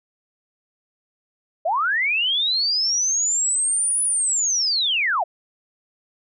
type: linear two-way sweep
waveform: sine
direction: up then down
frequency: 598 to 9956 to 598 Hz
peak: -18 dBFS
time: 1.65-5.24 s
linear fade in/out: 10 ms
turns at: 4.03 s
effects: none